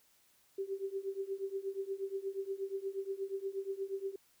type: tone with tremolo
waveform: sine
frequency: 390 Hz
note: G4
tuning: 9 cents flat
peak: -32 dBFS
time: 0.58-4.16 s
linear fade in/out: 5 ms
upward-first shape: triangle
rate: 8.4 Hz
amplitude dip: 95%
effects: white hiss -69 dBFS RMS until 4.4 s